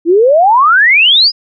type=exponential sweep; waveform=sine; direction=up; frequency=318.4 to 5120 Hz; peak=-4 dBFS; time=0.05-1.32 s; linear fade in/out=50 ms; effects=none